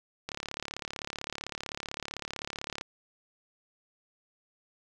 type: click train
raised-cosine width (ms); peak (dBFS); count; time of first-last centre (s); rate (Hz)
0.2; -18; 91; 0.29-2.811; 35.7
effects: none